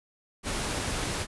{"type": "noise", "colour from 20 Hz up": "pink", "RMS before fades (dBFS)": -31, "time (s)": [0.43, 1.27], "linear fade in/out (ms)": 50, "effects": ["resampled to 24000 Hz"]}